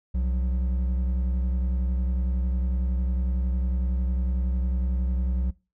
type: tone pair together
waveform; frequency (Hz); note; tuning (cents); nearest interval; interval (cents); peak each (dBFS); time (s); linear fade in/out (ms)
triangle; 63.9 / 180.74; C2 / F#3; -40 / -40; octave + tritone; 1800; -21 / -32; 0.14-5.51; 10
effects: noise-tail reverb RT60 0.3 s tail -21 dB re dry